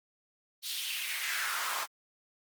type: noise with high-pass filter sweep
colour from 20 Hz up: pink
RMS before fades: -34 dBFS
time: 0.62-1.87 s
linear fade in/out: 50 ms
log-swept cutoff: 3900 to 940 Hz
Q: 2.8
effects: Opus 24 kbps